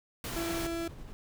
pink noise, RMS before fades -38 dBFS, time 0.24-0.67 s, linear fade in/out 2 ms
35% pulse tone, 334.6 Hz, E4, 26 cents sharp, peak -31 dBFS, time 0.36-0.88 s, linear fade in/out 5 ms
brown noise with tremolo, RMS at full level -44 dBFS, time 0.53-1.13 s, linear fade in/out 0 ms, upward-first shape square, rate 11 Hz, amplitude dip 25%
effects none

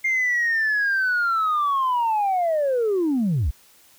sine linear sweep, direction down, 2120 to 51.3 Hz, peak -17 dBFS, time 0.04-3.51 s, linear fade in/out 10 ms, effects tanh soft clip ceiling -16 dBFS + white hiss -54 dBFS RMS until 3.98 s

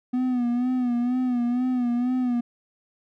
triangle tone with vibrato, 246.9 Hz, B3, in tune, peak -19 dBFS, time 0.13-2.41 s, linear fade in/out 10 ms, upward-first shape sine, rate 2.1 Hz, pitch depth 59 cents each way, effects none

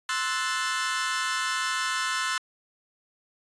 sawtooth chord, F# half-diminished seventh, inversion second, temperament equal, 1046.5 / 1318.5 / 1480 / 1760 Hz, C6 / E6 / F#6 / A6, 0 / 0 / 0 / 0 cents, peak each -28 dBFS, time 0.09-2.38 s, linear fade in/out 2 ms, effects resampled to 22050 Hz

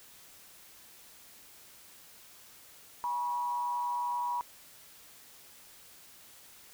sine tone with frequency modulation, 969 Hz, B5, 33 cents flat, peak -30 dBFS, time 3.04-4.41 s, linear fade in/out 0 ms, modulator 133 Hz, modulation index 0.42, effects white hiss -55 dBFS RMS until 6.73 s

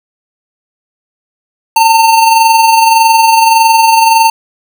square tone with amplitude modulation, 900 Hz, A5, 39 cents sharp, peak -3 dBFS, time 1.76-4.3 s, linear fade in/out 5 ms, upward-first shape sine, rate 21.7 Hz, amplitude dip 40%, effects none

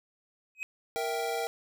triangle tone with exponential growth, 2526 Hz, D#7, 26 cents sharp, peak -27 dBFS, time 0.55-0.63 s, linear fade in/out 0 ms, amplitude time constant 17 ms
square chord, E diminished, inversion second, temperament equal, 466.2 / 659.3 / 784 Hz, Bb4 / E5 / G5, 0 / 0 / 0 cents, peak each -34 / -37 / -35 dBFS, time 0.96-1.47 s, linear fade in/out 0 ms
effects none

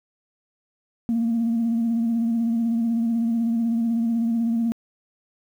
sine tone with vibrato, 230.6 Hz, A#3, 19 cents flat, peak -18 dBFS, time 1.09-4.72 s, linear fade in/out 0 ms, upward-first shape sine, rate 16 Hz, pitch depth 36 cents each way, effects tanh soft clip ceiling -16 dBFS + 9-bit

